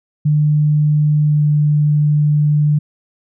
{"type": "tone with pitch glide", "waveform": "sine", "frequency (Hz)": [150, 148.96], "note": ["D3", "D3"], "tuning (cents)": [37, 25], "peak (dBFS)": -10, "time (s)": [0.25, 2.79], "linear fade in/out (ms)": 10, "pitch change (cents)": -12, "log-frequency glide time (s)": [1.27, 1.42], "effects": []}